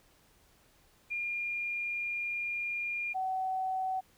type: tone pair in turn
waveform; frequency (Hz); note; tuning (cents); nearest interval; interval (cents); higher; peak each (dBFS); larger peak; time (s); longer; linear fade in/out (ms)
sine; 2410 / 754.3; D7 / F#5; +44 / +33; octave + minor sixth; 2011; first; -32 / -30; second; 1.1-3.14 / 3.14-4.01; first; 20
effects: pink hiss -65 dBFS RMS until 4.17 s